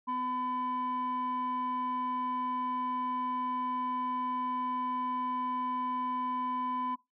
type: tone pair together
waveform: sine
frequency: 251.8 / 1007 Hz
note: B3 / B5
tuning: +34 / +33 cents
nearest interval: 2 octaves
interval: 2399 cents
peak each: -36 / -30 dBFS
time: 0.07-6.96 s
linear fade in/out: 20 ms
effects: noise-tail reverb RT60 0.2 s tail -21 dB re dry + tanh soft clip ceiling -27 dBFS